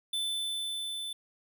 square tone with level ramp, 3520 Hz, A7, in tune, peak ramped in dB -30 to -36 dBFS, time 0.13-1.13 s, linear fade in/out 5 ms, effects none

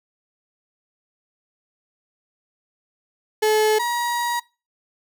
35% pulse tone pair in turn, 430.5 / 954.5 Hz, A4 / A#5, -38 / +41 cents, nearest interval octave + major second, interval 1379 cents, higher second, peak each -14 / -19 dBFS, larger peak first, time 3.42-3.79 / 3.79-4.4 s, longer second, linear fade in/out 10 ms, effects noise-tail reverb RT60 0.3 s tail -23 dB re dry

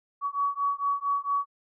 sine beating tone pair, 1128 / 1132.4 Hz, C#6 / C#6, +30 / +37 cents, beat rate 4.4 Hz, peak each -28 dBFS, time 0.21-1.46 s, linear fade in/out 50 ms, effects none

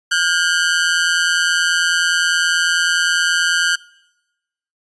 sawtooth ring-modulated tone, 1515 Hz, F#6, 40 cents sharp, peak -7 dBFS, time 0.11-3.76 s, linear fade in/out 10 ms, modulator 84.7 Hz, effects noise-tail reverb RT60 1.0 s tail -24 dB re dry + resampled to 22050 Hz

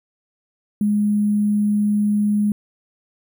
sine tone with sample-and-hold, 207.7 Hz, G#3, in tune, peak -15 dBFS, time 0.81-2.52 s, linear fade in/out 2 ms, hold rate 11025 Hz, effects none

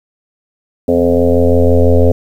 sine tone with frequency modulation, 258.2 Hz, C4, 23 cents flat, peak -6 dBFS, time 0.88-2.12 s, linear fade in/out 5 ms, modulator 86 Hz, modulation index 3.8, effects 7-bit

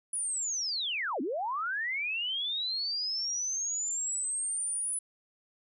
sine linear two-way sweep, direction down then up, 10030 to 233.1 to 10030 Hz, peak -30 dBFS, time 0.13-4.99 s, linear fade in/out 5 ms, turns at 1.21 s, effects none

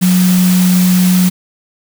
sine tone in noise, 182.2 Hz, F#3, 26 cents flat, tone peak -7 dBFS, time 0.01-1.3 s, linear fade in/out 20 ms, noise white, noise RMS -20 dBFS, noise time 0.01-1.3 s, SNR +10 dB, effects none

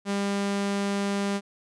sawtooth tone, 200 Hz, G3, 35 cents sharp, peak -21 dBFS, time 0.05-1.41 s, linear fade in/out 50 ms, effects resampled to 22050 Hz

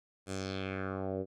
10% pulse tone with low-pass filter sweep, 95.7 Hz, G2, 41 cents flat, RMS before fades -37 dBFS, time 0.26-1.26 s, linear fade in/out 50 ms, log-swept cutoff 9600 to 420 Hz, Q 2.5, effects none

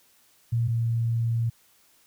sine tone pair in turn, 116.8 / 115.79 Hz, A#2 / A#2, +4 / -11 cents, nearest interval unison, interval 15 cents, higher first, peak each -21 / -22 dBFS, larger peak first, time 0.52-0.68 / 0.68-1.5 s, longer second, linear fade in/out 10 ms, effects white hiss -61 dBFS RMS until 2.06 s

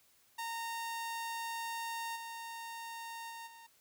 sawtooth tone with level steps, 921 Hz, A#5, 21 cents flat, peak -34 / -39 / -41 / -49 dBFS, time 0.38-3.67 s, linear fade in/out 10 ms, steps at 2.15 / 3.29 / 3.46 s, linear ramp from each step 20 ms, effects white hiss -68 dBFS RMS until 3.8 s

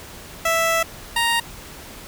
15% pulse tone pair in turn, 659.3 / 932.4 Hz, E5 / A#5, 0 / 0 cents, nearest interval tritone, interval 600 cents, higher second, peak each -11 dBFS, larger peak neither, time 0.45-0.83 / 1.16-1.4 s, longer first, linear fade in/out 5 ms, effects pink hiss -39 dBFS RMS until 2.07 s

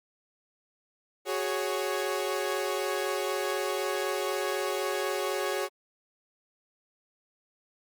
sawtooth chord, F# suspended second, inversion none, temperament equal with one note detuned, 371.3 / 415.3 / 554.4 Hz, F#4 / G#4 / C#5, +6 / 0 / 0 cents, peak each -29 dBFS, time 1.25-5.69 s, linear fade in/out 50 ms, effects Opus 48 kbps

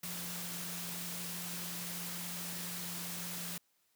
sine tone in noise, 174.61 Hz, F3, in tune, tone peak -46 dBFS, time 0.03-3.58 s, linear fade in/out 5 ms, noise white, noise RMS -42 dBFS, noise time 0.03-3.58 s, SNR -7 dB, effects white hiss -75 dBFS RMS until 3.95 s + high-pass 80 Hz 12 dB/octave

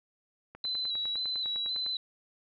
click train, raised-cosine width 0.5 ms, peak -31 dBFS, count 14, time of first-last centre 0.55-1.863 s, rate 9.9 Hz
sine tone with vibrato, 3967 Hz, B7, 7 cents sharp, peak -30 dBFS, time 0.64-1.97 s, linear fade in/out 2 ms, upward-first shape square, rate 1.9 Hz, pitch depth 30 cents each way
effects none

